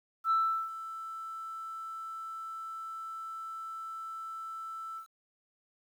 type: tone with ADSR envelope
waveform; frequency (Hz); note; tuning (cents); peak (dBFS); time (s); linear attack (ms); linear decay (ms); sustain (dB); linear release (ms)
sine; 1325; E6; +9; -22; 0.24-5.07; 68; 380; -16; 99
effects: tanh soft clip ceiling -21 dBFS + 10-bit